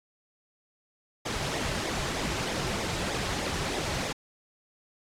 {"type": "noise with flanger", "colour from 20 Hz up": "pink", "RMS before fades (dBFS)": -31, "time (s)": [1.25, 4.13], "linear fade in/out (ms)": 10, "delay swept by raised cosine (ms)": [0.67, 4.27], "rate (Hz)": 3.2, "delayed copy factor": -0.65, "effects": ["low-pass 7000 Hz 12 dB/octave", "AAC 64 kbps"]}